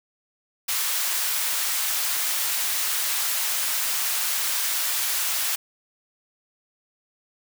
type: high-pass noise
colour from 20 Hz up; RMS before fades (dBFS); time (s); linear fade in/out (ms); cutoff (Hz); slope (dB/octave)
white; -25; 0.68-5.56; 10; 920; 12
effects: none